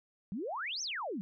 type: exponential two-way sweep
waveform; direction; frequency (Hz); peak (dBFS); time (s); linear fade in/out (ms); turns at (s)
sine; up then down; 175.2 to 6420 to 175.2; -35; 0.32-1.21; 0; 0.82
effects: none